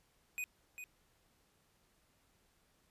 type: tone with echo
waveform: square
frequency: 2489 Hz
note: D#7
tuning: in tune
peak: -38 dBFS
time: 0.38-0.44 s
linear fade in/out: 0 ms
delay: 400 ms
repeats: 1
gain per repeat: -8 dB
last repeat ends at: 0.84 s
effects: pink hiss -73 dBFS RMS until 2.9 s + resampled to 32000 Hz